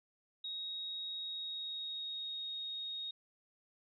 sine tone with pitch glide, 3775 to 3738 Hz, A#7 to A#7, +21 to +4 cents, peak -39 dBFS, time 0.44-3.11 s, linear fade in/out 5 ms, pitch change -17 cents, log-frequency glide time 1.12-2.5 s, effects none

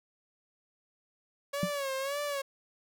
sawtooth tone with vibrato, 557 Hz, C#5, 8 cents sharp, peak -28 dBFS, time 1.53-2.42 s, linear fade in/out 10 ms, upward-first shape sine, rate 1.8 Hz, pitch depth 85 cents each way
sine tone with exponential decay, 180 Hz, F#3, 47 cents flat, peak -23 dBFS, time 1.63-1.71 s, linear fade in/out 2 ms, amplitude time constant 16 ms
effects none

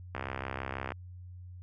click train, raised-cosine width 0.5 ms, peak -20 dBFS, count 52, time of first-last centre 0.15-0.92 s, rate 66.2 Hz, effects added 90 Hz sine -44 dBFS peak until 1.62 s

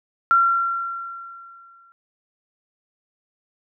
sine tone with exponential decay, 1368 Hz, F6, 36 cents flat, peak -11 dBFS, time 0.31-1.92 s, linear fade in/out 0 ms, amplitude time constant 350 ms, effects none

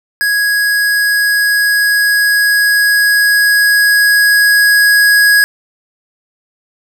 square tone with level ramp, 1661.2 Hz, G#6, in tune, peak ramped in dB -11 to -6 dBFS, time 0.21-5.44 s, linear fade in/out 0 ms, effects none

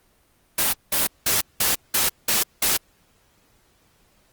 white noise bursts, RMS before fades -20 dBFS, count 7, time 0.58-2.77 s, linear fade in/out 5 ms, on 150 ms, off 190 ms, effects pink hiss -61 dBFS RMS until 4.32 s + Opus 24 kbps

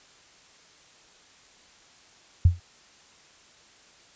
sine tone with exponential decay, 87.31 Hz, F2, in tune, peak -10 dBFS, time 2.45-2.6 s, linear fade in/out 5 ms, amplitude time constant 32 ms, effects white hiss -55 dBFS RMS until 4.15 s + resampled to 16000 Hz

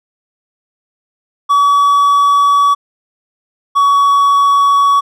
triangle tone pair in turn, 1138 / 1126.9 Hz, C#6 / C#6, +45 / +28 cents, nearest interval unison, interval 17 cents, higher first, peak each -5 dBFS, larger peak neither, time 1.49-2.75 / 3.75-5.01 s, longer neither, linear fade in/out 20 ms, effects none

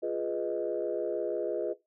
sine chord, F half-diminished seventh, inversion none, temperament equal, 349.2 / 415.3 / 493.9 / 622.3 Hz, F4 / Ab4 / Cb5 / Eb5, 0 / 0 / 0 / 0 cents, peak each -34 dBFS, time 0.02-1.74 s, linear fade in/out 20 ms, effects noise-tail reverb RT60 0.2 s tail -17 dB re dry + tanh soft clip ceiling -20 dBFS

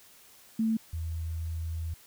sine tone pair in turn, 222.7 / 81.7 Hz, A3 / E2, +21 / -15 cents, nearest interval octave + perfect fourth, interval 1736 cents, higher first, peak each -24 / -31 dBFS, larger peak first, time 0.59-0.77 / 0.93-1.94 s, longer second, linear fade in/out 5 ms, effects white hiss -56 dBFS RMS until 2.06 s

